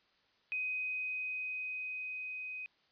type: tone with level ramp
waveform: sine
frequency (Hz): 2510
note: D#7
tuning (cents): +15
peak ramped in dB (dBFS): -33 to -40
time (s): 0.52-2.66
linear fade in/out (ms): 0
effects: white hiss -71 dBFS RMS until 2.91 s + resampled to 11025 Hz